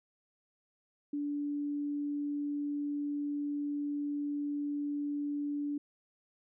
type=tone; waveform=sine; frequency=290 Hz; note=D4; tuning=22 cents flat; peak=-32 dBFS; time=1.13-5.78 s; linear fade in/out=5 ms; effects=none